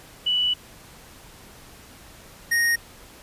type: tone pair in turn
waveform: sine / square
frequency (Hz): 2960 / 1864.7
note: F#7 / A#6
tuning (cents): 0 / 0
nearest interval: minor sixth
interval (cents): 800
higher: first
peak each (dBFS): -19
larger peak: neither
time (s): 0.26-0.54 / 2.51-2.76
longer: first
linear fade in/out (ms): 10
effects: pink hiss -47 dBFS RMS until 3.22 s + resampled to 32000 Hz